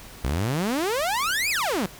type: exponential two-way sweep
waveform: sawtooth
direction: up then down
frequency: 59 to 2600 to 169.4 Hz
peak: -19 dBFS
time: 0.24-1.86 s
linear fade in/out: 0 ms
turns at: 1.5 s
effects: pink hiss -44 dBFS RMS until 1.99 s